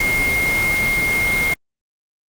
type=tone in noise; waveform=sine; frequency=2134 Hz; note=C7; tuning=34 cents sharp; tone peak=-16 dBFS; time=0-1.54 s; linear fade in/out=5 ms; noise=pink; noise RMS=-24 dBFS; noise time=0-1.54 s; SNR=+5 dB; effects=Opus 48 kbps